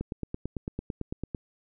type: click train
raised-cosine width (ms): 3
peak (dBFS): -19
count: 13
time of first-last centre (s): 0.01-1.348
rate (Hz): 8.97
effects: none